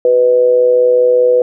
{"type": "tone with amplitude modulation", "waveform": "sine", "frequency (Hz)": 496.5, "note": "B4", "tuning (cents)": 9, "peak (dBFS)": -4, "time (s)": [0.05, 1.42], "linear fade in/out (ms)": 2, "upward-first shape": "sine", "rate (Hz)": 125, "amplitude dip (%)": 55, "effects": []}